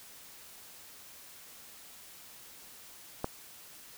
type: click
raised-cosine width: 1 ms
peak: -17 dBFS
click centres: 3.244 s
effects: white hiss -52 dBFS RMS until 3.97 s